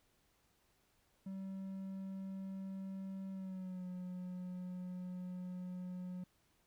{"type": "tone with pitch glide", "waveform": "triangle", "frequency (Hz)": [192.1, 181.32], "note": ["G3", "F#3"], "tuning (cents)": [-35, -35], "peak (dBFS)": -40, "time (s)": [1.26, 6.24], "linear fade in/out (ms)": 5, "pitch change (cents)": -100, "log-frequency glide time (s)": [3.31, 3.86], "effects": ["pink hiss -75 dBFS RMS until 6.66 s"]}